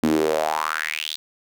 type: tone with high-pass filter sweep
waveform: sawtooth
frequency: 77.78 Hz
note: D#2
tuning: in tune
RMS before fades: -23 dBFS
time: 0.03-1.16 s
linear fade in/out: 0 ms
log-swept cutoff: 240 to 4000 Hz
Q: 5.3
effects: none